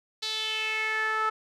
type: tone with band-pass filter sweep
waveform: sawtooth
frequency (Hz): 436.6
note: A4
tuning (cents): -13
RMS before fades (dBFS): -29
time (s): 0.22-1.3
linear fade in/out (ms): 10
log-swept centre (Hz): 4200 to 1300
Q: 4.3
effects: none